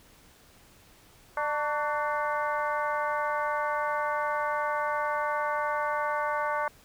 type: harmonic tone with a mistuned harmonic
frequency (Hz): 298.1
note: D4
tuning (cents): +26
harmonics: 2 / 3 / 4 / 5 / 6 / 7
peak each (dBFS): -32 / -31 / -32 / -34 / -42 / -42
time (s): 1.37-6.68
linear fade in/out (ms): 2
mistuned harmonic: 4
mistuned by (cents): -75
effects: pink hiss -57 dBFS RMS until 6.84 s